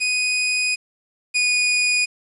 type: tone pair in turn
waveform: sawtooth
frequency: 2488 / 2465 Hz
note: D#7 / D#7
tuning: -1 / -17 cents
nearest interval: unison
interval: 16 cents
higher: first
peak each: -15 / -13 dBFS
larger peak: second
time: 0-0.76 / 1.34-2.06 s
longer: first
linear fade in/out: 20 ms
effects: resampled to 24000 Hz + 8-bit